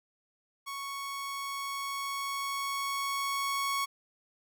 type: tone with level ramp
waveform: sawtooth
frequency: 1108.7 Hz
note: C#6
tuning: in tune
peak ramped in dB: -33 to -25 dBFS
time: 0.66-3.86 s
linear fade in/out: 20 ms
effects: none